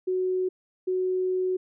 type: tone pair in turn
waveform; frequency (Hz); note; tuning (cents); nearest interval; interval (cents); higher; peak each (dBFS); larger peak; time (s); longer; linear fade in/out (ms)
sine; 370 / 370; F#4 / F#4; 0 / 0; unison; 0; neither; -23; neither; 0.07-0.49 / 0.87-1.57; second; 10
effects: none